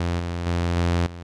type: tone with level steps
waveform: sawtooth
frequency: 86.3 Hz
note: F2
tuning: 20 cents flat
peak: -18 / -22 / -17 / -15 / -31 dBFS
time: 0-1.23 s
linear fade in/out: 5 ms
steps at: 0.19 / 0.46 / 0.76 / 1.06 s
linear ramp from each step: 5 ms
effects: low-pass 6000 Hz 12 dB/octave